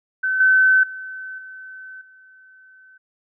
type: tone with level steps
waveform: sine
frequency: 1526 Hz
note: G6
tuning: 47 cents flat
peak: -18 / -11 / -30 / -35 / -46 dBFS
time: 0.23-2.98 s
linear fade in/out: 10 ms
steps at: 0.4 / 0.83 / 1.38 / 2.01 s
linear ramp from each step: 5 ms
effects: none